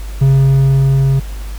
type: tone with level ramp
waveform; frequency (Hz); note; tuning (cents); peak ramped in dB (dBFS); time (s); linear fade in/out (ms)
triangle; 135.6; C#3; -38; -4 to -7; 0.21-1.2; 10
effects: added 50 Hz sine -22 dBFS peak until 1.58 s + pink hiss -37 dBFS RMS until 1.58 s